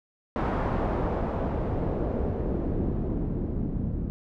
pink noise with low-pass filter sweep, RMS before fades -28 dBFS, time 0.36-4.1 s, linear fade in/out 0 ms, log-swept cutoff 1100 to 220 Hz, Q 1.1, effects none

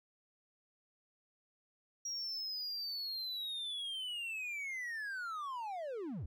triangle linear sweep, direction down, 5680 to 59 Hz, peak -37 dBFS, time 2.05-6.26 s, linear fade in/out 5 ms, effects none

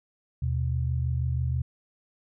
sine tone pair together, 79 / 125.2 Hz, D#2 / B2, +27 / +24 cents, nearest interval minor sixth, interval 797 cents, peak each -27 dBFS, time 0.42-1.62 s, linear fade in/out 5 ms, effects none

